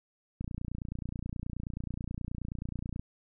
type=click train; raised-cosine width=5 ms; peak=-24 dBFS; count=77; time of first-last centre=0.41-2.995 s; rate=29.4 Hz; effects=none